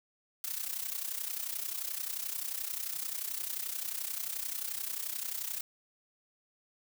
blue noise with amplitude modulation, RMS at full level -34 dBFS, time 0.44-5.61 s, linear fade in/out 2 ms, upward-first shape sine, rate 31.4 Hz, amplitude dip 75%, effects none

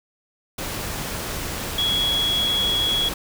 sine tone in noise, 3341 Hz, G#7, 10 cents sharp, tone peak -19 dBFS, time 1.78-3.09 s, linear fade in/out 5 ms, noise pink, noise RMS -29 dBFS, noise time 0.58-3.14 s, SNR +7 dB, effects none

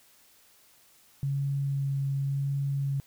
sine tone with vibrato, 138.59 Hz, C#3, in tune, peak -26 dBFS, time 1.23-3 s, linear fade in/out 0 ms, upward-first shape sine, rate 0.92 Hz, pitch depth 11 cents each way, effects white hiss -60 dBFS RMS until 3.06 s

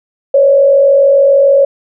sine tone with frequency modulation, 554.4 Hz, C#5, in tune, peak -4 dBFS, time 0.34-1.65 s, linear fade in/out 5 ms, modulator 46.8 Hz, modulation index 0.57, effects none

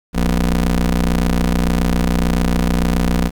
25% pulse ring-modulated tone, 61.74 Hz, B1, in tune, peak -7 dBFS, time 0.13-3.31 s, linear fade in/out 50 ms, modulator 110 Hz, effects 8-bit

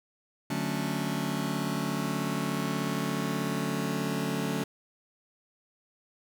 sawtooth chord, D major seventh, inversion none, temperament just, 146.83 / 183.54 / 220.2 / 275.3 Hz, D3 / F#3 / A3 / C#4, 0 / -14 / +2 / -12 cents, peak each -30 dBFS, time 0.5-4.64 s, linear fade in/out 5 ms, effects none

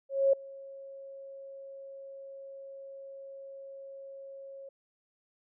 sine tone with ADSR envelope, 546 Hz, C#5, 26 cents flat, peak -19 dBFS, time 0.09-4.69 s, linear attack 240 ms, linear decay 5 ms, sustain -24 dB, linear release 5 ms, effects none

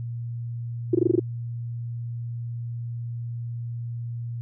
sine tone bursts, 349.2 Hz, F4, in tune, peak -14 dBFS, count 7, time 0.93-1.196 s, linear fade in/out 5 ms, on 20 ms, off 21 ms, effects added 118 Hz sine -29 dBFS peak until 4.41 s

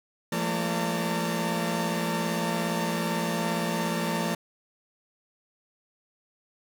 sawtooth tone cluster, 170.9 / 210 / 227.5 / 577 / 907 Hz, F3 / G#3 / A#3 / D5 / A#5, -37 / +19 / -42 / -31 / -48 cents, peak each -26 / -32 / -28 / -31 / -30 dBFS, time 0.32-4.35 s, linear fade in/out 5 ms, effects none

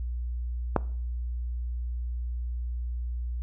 click, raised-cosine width 1 ms, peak -7 dBFS, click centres 0.763 s, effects noise-tail reverb RT60 0.5 s tail -20 dB re dry + added 60 Hz sine -29 dBFS peak until 3.42 s

